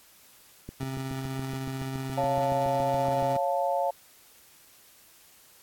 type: click train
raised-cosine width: 3 ms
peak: -25 dBFS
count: 19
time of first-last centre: 0.69-3.225 s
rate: 7.1 Hz
type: tone with tremolo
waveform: 25% pulse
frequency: 133.1 Hz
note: C3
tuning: 30 cents sharp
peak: -27 dBFS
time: 0.8-3.37 s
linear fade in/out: 5 ms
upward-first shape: triangle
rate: 16 Hz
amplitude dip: 25%
type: chord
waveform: sine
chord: Db augmented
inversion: none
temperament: equal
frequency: 554.4 / 698.5 / 880 Hz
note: Db5 / F5 / A5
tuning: 0 / 0 / 0 cents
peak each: -28 / -28 / -30 dBFS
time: 2.17-3.91 s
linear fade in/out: 10 ms
effects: white hiss -56 dBFS RMS until 5.62 s + AAC 64 kbps